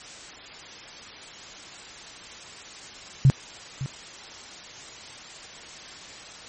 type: tone with echo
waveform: sine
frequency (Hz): 134.7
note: C#3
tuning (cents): -49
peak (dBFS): -11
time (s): 3.25-3.3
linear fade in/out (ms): 0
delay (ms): 560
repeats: 1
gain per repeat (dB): -15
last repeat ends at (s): 3.86
effects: white hiss -42 dBFS RMS until 6.48 s + MP3 32 kbps